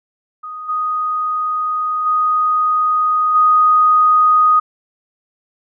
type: tone with level steps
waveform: sine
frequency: 1244.5 Hz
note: D#6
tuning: in tune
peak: -26 / -16 / -12 / -8 dBFS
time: 0.43-4.6 s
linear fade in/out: 10 ms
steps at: 0.68 / 2.05 / 3.34 s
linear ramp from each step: 20 ms
effects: none